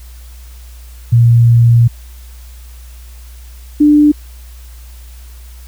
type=tone pair in turn; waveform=sine; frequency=117.7 / 296.6 Hz; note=A#2 / D4; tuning=+17 / +17 cents; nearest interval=octave + major third; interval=1600 cents; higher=second; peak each=-4 / -4 dBFS; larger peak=neither; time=1.12-1.88 / 3.8-4.12 s; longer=first; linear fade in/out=10 ms; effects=added 60 Hz sine -31 dBFS peak until 5.67 s + white hiss -44 dBFS RMS until 5.67 s